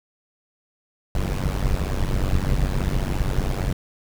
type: noise with amplitude modulation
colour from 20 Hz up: brown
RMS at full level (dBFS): -18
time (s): 1.15-3.73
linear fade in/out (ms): 2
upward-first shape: sine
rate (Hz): 94.9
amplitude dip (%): 95
effects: none

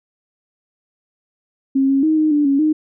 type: tone with pitch steps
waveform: sine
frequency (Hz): 269.9 / 272.8 / 313.7 / 309.5 / 294.1 / 277.1 / 308.6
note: C#4 / C#4 / D#4 / D#4 / D4 / C#4 / D#4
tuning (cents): -46 / -28 / +14 / -9 / +3 / -1 / -14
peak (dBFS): -12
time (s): 1.75-2.73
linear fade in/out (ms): 10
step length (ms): 140
effects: none

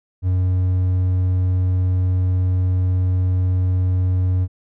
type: tone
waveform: triangle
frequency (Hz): 91.8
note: F#2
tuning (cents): -13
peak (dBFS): -13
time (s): 0.22-4.48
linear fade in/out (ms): 50
effects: none

